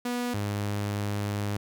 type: tone pair in turn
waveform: sawtooth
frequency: 243.9 / 102.55 Hz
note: B3 / G#2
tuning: -21 / -21 cents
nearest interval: octave + minor third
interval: 1500 cents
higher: first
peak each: -24 dBFS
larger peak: neither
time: 0.05-0.34 / 0.34-1.57 s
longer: second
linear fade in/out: 5 ms
effects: none

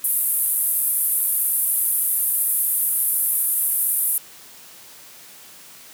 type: band-pass noise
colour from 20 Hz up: pink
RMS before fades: -21 dBFS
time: 0.04-4.18 s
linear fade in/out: 2 ms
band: 10000 to 14000 Hz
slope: 48 dB/octave
effects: white hiss -44 dBFS RMS until 5.93 s + high-pass 100 Hz 12 dB/octave

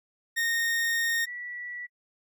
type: tone pair in turn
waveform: 40% pulse / sine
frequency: 1848 / 1950.9 Hz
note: A#6 / B6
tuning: -16 / -22 cents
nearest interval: minor second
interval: 94 cents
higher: second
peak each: -24 / -35 dBFS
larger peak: first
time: 0.36-1.26 / 1.26-1.87 s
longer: first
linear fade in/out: 20 ms
effects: noise-tail reverb RT60 0.1 s tail -26 dB re dry

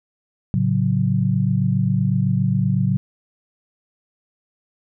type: chord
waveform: sine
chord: F# minor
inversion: first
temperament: just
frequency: 111 / 138.75 / 185 Hz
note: A2 / C#3 / F#3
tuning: +16 / +2 / 0 cents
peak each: -21 / -20 / -20 dBFS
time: 0.54-2.97 s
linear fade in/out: 0 ms
effects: none

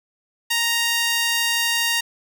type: tone with high-pass filter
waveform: sawtooth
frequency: 932.3 Hz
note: A#5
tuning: in tune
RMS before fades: -21 dBFS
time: 0.5-2.01 s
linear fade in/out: 10 ms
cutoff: 2200 Hz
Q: 1
effects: none

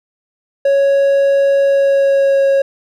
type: tone with pitch glide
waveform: triangle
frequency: 554.4 to 548.3 Hz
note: C#5 to C#5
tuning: 0 to -19 cents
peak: -7 dBFS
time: 0.65-2.62 s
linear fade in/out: 5 ms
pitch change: -19 cents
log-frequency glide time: 1.63-2.46 s
effects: none

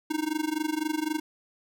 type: tone with amplitude modulation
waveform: square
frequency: 309.8 Hz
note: D#4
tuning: 7 cents flat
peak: -24 dBFS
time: 0.1-1.2 s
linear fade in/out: 10 ms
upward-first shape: sine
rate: 23.9 Hz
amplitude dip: 90%
effects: none

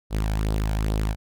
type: tone with flanger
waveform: sawtooth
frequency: 53 Hz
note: G#1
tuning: 36 cents sharp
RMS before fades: -24 dBFS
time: 0.1-1.16 s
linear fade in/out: 50 ms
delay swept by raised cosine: 0.21 to 1.31 ms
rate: 2.4 Hz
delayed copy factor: +0.55
effects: none

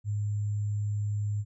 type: tone with sample-and-hold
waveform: sine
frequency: 103.83 Hz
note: G#2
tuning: in tune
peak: -27 dBFS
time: 0.04-1.45 s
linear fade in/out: 50 ms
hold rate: 7350 Hz
effects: resampled to 22050 Hz

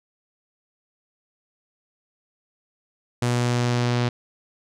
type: tone with low-pass filter sweep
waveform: sawtooth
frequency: 121.6 Hz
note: B2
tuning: 26 cents flat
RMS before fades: -22 dBFS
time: 3.22-4.09 s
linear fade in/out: 5 ms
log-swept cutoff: 8800 to 4500 Hz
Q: 1.3
effects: none

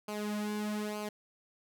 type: tone with flanger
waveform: sawtooth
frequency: 210 Hz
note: G#3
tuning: 19 cents sharp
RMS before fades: -36 dBFS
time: 0.08-1.09 s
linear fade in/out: 5 ms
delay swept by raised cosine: 0.54 to 3.24 ms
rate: 1.1 Hz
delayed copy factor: -0.75
effects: none

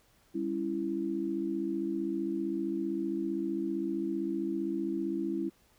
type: chord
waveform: sine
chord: C# diminished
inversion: second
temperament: just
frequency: 199.57 / 277.2 / 332.6 Hz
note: G3 / C#4 / E4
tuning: +31 / 0 / +16 cents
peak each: -37 / -36 / -32 dBFS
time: 0.34-5.5 s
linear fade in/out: 20 ms
effects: pink hiss -66 dBFS RMS until 5.78 s

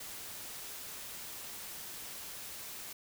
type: noise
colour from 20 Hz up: white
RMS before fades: -45 dBFS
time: 0-2.93 s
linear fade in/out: 5 ms
effects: none

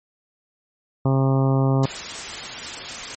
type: harmonic tone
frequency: 134.4 Hz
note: C3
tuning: 47 cents sharp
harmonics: 1 / 2 / 3 / 4 / 5 / 6 / 7 / 8 / 9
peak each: -17 / -23 / -27 / -29 / -31 / -33 / -34 / -35 / -36 dBFS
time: 1.05-1.86 s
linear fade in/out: 5 ms
type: noise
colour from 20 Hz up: white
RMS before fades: -31 dBFS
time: 1.83-3.15 s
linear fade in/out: 5 ms
effects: MP3 32 kbps

